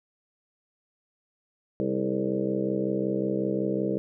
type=harmonic tone with a mistuned harmonic; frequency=65.41 Hz; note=C2; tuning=in tune; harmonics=2 / 3 / 4 / 5 / 6 / 7 / 8 / 9; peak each=-37 / -30 / -40 / -30 / -33 / -32 / -34 / -37 dBFS; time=1.8-3.98 s; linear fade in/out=0 ms; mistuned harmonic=6; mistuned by=+58 cents; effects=none